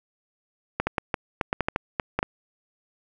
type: clicks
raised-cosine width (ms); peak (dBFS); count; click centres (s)
0.5; -8; 12; 0.8 / 0.87 / 0.982 / 1.142 / 1.412 / 1.529 / 1.607 / 1.685 / 1.761 / 1.998 / 2.19 / 2.229
effects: none